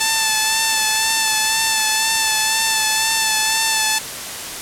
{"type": "tone with vibrato", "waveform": "5% pulse", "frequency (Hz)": 880, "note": "A5", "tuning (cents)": 0, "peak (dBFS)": -3, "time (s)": [0, 3.99], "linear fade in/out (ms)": 10, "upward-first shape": "sine", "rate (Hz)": 2, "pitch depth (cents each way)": 22, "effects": ["white hiss -28 dBFS RMS until 4.61 s", "low-pass 11000 Hz 12 dB/octave"]}